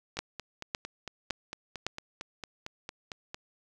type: two click trains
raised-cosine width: 0.2 ms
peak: -13 / -21 dBFS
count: 4 / 15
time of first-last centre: 0.19-1.866 / 0.17-3.345 s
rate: 1.79 / 4.41 Hz
effects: none